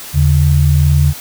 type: tone pair together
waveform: sine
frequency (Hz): 79.7 / 142.01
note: D#2 / C#3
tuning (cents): +42 / +42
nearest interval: minor seventh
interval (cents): 1000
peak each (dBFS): -10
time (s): 0.13-1.14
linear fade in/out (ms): 50
effects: white hiss -30 dBFS RMS until 1.2 s